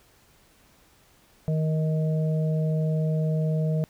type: harmonic tone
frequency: 156.9 Hz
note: D#3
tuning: 15 cents sharp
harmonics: 1 / 3 / 4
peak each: -22 / -34 / -34 dBFS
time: 1.48-3.84 s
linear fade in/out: 0 ms
effects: pink hiss -59 dBFS RMS until 3.89 s